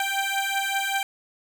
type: beating tone pair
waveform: 15% pulse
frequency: 782 / 787.2 Hz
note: G5 / G5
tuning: -4 / +7 cents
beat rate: 5.2 Hz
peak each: -21 / -20 dBFS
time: 0-1.03 s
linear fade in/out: 2 ms
effects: none